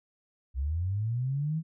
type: linear sweep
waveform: sine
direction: up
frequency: 61.74 to 164.81 Hz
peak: -27 dBFS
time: 0.54-1.63 s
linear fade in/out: 50 ms
effects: none